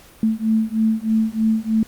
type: beating tone pair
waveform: sine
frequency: 219.2 / 222.4 Hz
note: A3 / A3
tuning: -6 / +19 cents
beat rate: 3.2 Hz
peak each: -19 dBFS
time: 0.23-1.83 s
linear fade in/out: 2 ms
effects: pink hiss -47 dBFS RMS until 1.87 s + Opus 48 kbps